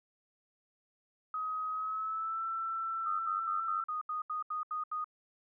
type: tone with pitch glide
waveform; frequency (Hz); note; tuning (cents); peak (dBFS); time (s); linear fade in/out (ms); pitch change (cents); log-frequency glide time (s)
sine; 1263 to 1335.8; D#6 to E6; +26 to +23; -33; 1.34-3.84; 2; +97; 1.71-2.44
type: tone bursts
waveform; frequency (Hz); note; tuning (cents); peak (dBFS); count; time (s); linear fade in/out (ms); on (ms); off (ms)
sine; 1240; D#6; -6; -33; 10; 3.06-5.044; 5; 130; 76
effects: none